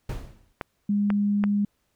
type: noise with exponential decay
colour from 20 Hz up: brown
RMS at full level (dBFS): -27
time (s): 0.09-0.53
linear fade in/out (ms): 5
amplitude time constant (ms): 94
type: clicks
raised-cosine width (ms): 0.5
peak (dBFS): -14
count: 3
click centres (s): 0.612 / 1.103 / 1.439
type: tone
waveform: sine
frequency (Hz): 204.2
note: G#3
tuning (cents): -29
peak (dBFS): -20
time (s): 0.89-1.65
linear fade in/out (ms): 5
effects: pink hiss -72 dBFS RMS until 1.95 s